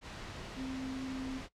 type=tone in noise; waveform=sine; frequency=262.5 Hz; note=C4; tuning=6 cents sharp; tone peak=-37 dBFS; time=0.55-1.42 s; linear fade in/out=50 ms; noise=pink; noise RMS=-45 dBFS; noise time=0.01-1.49 s; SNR=+5 dB; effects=noise-tail reverb RT60 0.1 s tail -17 dB re dry + low-pass 5000 Hz 12 dB/octave